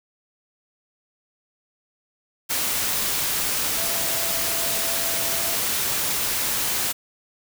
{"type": "tone in noise", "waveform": "sine", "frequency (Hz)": 668, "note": "E5", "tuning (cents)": 23, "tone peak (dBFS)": -35, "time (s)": [3.76, 5.57], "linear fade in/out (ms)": 20, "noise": "white", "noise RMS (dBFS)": -24, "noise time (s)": [2.49, 6.93], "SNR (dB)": -14, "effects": []}